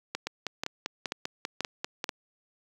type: two click trains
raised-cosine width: 0.2 ms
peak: -13 / -14 dBFS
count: 5 / 10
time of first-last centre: 0.15-2.092 / 0.27-2.042 s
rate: 2.06 / 5.08 Hz
effects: high-pass 150 Hz 12 dB/octave + 8-bit